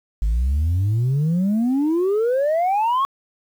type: exponential sweep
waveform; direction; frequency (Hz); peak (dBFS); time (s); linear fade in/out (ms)
sine; up; 50.1 to 1121; -14; 0.22-3.05; 0
effects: tanh soft clip ceiling -15 dBFS + 8-bit